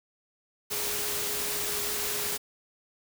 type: tone in noise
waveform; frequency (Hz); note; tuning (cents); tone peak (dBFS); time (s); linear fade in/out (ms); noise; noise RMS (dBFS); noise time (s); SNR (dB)
sine; 415.3; G#4; 0; -40; 0.7-2.38; 20; white; -31; 0.7-2.38; -12
effects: none